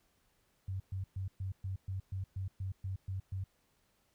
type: tone bursts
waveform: sine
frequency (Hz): 95.3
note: G2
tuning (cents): -48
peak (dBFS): -35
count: 12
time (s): 0.68-3.44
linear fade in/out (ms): 5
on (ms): 120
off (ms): 120
effects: pink hiss -74 dBFS RMS until 4.14 s